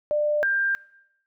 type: tone pair in turn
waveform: sine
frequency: 596 / 1591.1 Hz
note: D5 / G6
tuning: +25 / +25 cents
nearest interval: octave + perfect fourth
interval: 1700 cents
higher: second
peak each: -20 dBFS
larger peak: neither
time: 0.11-0.43 / 0.43-0.75 s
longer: neither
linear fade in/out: 0 ms
effects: noise-tail reverb RT60 0.8 s tail -22 dB re dry